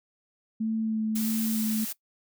sine tone with vibrato, 220 Hz, A3, in tune, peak -25 dBFS, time 0.6-1.85 s, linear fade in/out 10 ms, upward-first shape sine, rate 1.6 Hz, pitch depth 15 cents each way
blue noise, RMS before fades -34 dBFS, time 1.15-1.93 s, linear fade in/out 10 ms
effects noise-tail reverb RT60 0.1 s tail -19 dB re dry

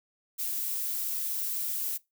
violet noise, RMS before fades -32 dBFS, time 0.38-1.98 s, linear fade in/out 20 ms, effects noise-tail reverb RT60 0.2 s tail -21 dB re dry

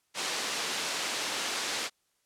white band-pass noise, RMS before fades -33 dBFS, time 0.14-1.9 s, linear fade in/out 50 ms, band 250 to 5700 Hz, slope 12 dB/octave, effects white hiss -74 dBFS RMS until 2.25 s + low-pass 11000 Hz 12 dB/octave

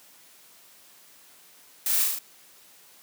blue noise with echo, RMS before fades -26 dBFS, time 1.86-2.04 s, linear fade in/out 2 ms, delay 37 ms, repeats 4, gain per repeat -2 dB, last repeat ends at 2.188 s, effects white hiss -54 dBFS RMS until 3.02 s + high-pass 150 Hz 12 dB/octave

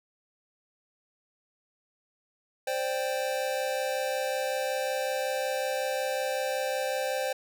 square chord, C suspended second, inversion none, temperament just, 523.3 / 588.7 / 784.9 Hz, C5 / D5 / G5, 0 / +4 / +2 cents, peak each -31 / -35 / -35 dBFS, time 2.67-7.33 s, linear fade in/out 5 ms, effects none

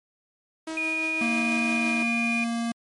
sawtooth tone with tremolo, 320 Hz, D#4, 49 cents sharp, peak -26 dBFS, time 0.67-2.03 s, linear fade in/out 5 ms, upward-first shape triangle, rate 6 Hz, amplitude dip 35%
sine tone with pitch glide, 2455 to 2439 Hz, D#7 to D#7, -24 to -35 cents, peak -25 dBFS, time 0.77-2.44 s, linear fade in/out 2 ms, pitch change -11 cents, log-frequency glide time 1.68-1.88 s
square tone, 232.7 Hz, A#3, 3 cents flat, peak -26 dBFS, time 1.21-2.72 s, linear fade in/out 5 ms
effects MP3 48 kbps

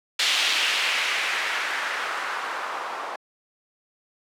blue noise with low-pass filter sweep, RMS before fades -26 dBFS, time 0.19-3.16 s, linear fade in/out 5 ms, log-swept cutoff 3400 to 940 Hz, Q 1.6, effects high-pass 400 Hz 12 dB/octave

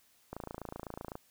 click train, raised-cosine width 1 ms, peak -26 dBFS, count 24, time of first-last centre 0.33-1.154 s, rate 27.9 Hz, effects white hiss -67 dBFS RMS until 1.3 s

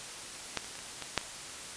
clicks, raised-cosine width 0.2 ms, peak -12 / -27 / -27 / -28 / -20 / -8 / -27 dBFS, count 7, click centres 0.573 / 0.645 / 0.754 / 0.79 / 1.023 / 1.177 / 1.213 s, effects white hiss -43 dBFS RMS until 1.76 s + resampled to 22050 Hz

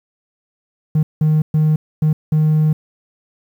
triangle tone bursts at uneven times, 154.5 Hz, D#3, 12 cents flat, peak -8 dBFS, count 5, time 0.95-1.03 / 1.21-1.42 / 1.54-1.76 / 2.02-2.13 / 2.32-2.73 s, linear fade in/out 5 ms, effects tanh soft clip ceiling -6 dBFS + 8-bit

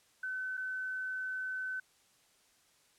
sine tone with dropouts, 1518 Hz, F#6, 44 cents sharp, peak -35 dBFS, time 0.23-1.8 s, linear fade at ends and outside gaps 5 ms, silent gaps 0.571-0.575 s, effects white hiss -68 dBFS RMS until 2.98 s + low-pass 10000 Hz 12 dB/octave

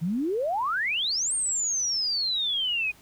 sine exponential two-way sweep, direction up then down, 153.4 to 8820 to 2450 Hz, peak -24 dBFS, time 0.01-2.92 s, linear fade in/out 20 ms, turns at 1.34 s, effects pink hiss -55 dBFS RMS until 3.01 s

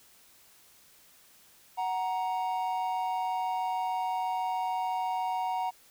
triangle tone pair together, 743 / 936.9 Hz, F#5 / A#5, +7 / +8 cents, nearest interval major third, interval 401 cents, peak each -29 / -30 dBFS, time 1.77-5.71 s, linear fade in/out 20 ms, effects white hiss -59 dBFS RMS until 5.9 s

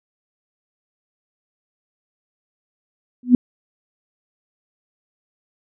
sine tone with exponential growth, 246.9 Hz, B3, in tune, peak -3 dBFS, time 3.23-3.35 s, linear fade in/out 2 ms, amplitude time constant 25 ms, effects none

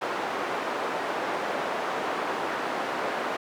white band-pass noise, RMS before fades -30 dBFS, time 0.01-3.37 s, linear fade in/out 10 ms, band 330 to 1100 Hz, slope 12 dB/octave, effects none

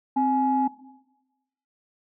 sine tone pair together, 261.7 / 840.5 Hz, C4 / G#5, 0 / +20 cents, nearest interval octave + minor sixth, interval 2020 cents, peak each -22 / -21 dBFS, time 0.16-0.68 s, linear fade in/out 10 ms, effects noise-tail reverb RT60 1.0 s tail -17 dB re dry + tanh soft clip ceiling -11 dBFS

